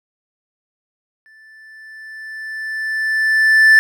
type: tone with exponential growth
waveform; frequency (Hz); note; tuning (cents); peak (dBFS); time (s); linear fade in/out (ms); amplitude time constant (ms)
triangle; 1760; A6; 0; -3; 1.26-3.79; 0; 550
effects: none